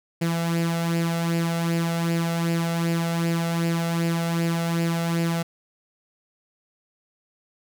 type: tone with flanger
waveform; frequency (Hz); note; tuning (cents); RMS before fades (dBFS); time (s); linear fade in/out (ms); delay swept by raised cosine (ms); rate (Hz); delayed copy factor
sawtooth; 167.6; E3; +29; -24; 0.21-5.43; 10; 0.4 to 1.5; 2.6; +0.55
effects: none